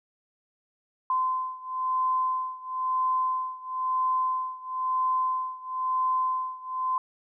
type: beating tone pair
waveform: sine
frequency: 1030 / 1031 Hz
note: C6 / C6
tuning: -28 / -26 cents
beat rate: 1 Hz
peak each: -27 / -29 dBFS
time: 1.1-6.98 s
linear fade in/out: 2 ms
effects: none